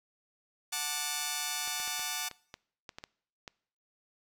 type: chord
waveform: 5% pulse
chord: D major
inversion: first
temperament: just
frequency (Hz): 734.2 / 881 / 1174.7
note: F#5 / A5 / D6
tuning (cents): -14 / +2 / 0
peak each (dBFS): -26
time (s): 0.72-2.29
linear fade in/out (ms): 10
type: clicks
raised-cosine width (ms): 0.2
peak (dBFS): -25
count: 10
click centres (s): 1.676 / 1.8 / 1.877 / 1.995 / 2.313 / 2.541 / 2.892 / 2.985 / 3.039 / 3.478
effects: noise-tail reverb RT60 0.6 s tail -23 dB re dry